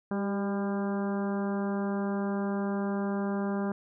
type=harmonic tone with a mistuned harmonic; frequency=200 Hz; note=G3; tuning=35 cents sharp; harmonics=1 / 2 / 3 / 4 / 5 / 6 / 7 / 8; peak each=-29 / -35 / -39 / -41 / -43 / -45 / -46 / -47 dBFS; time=0.11-3.72 s; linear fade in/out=2 ms; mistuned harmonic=2; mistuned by=-29 cents; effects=none